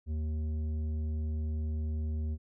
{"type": "tone with tanh clipping", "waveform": "sine", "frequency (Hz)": 77.5, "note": "D#2", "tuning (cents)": -6, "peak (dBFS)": -32, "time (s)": [0.06, 2.38], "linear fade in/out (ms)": 50, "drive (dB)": 9, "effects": []}